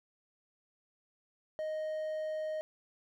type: tone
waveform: triangle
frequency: 622.3 Hz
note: D#5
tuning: in tune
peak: -32 dBFS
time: 1.59-2.61 s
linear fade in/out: 0 ms
effects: none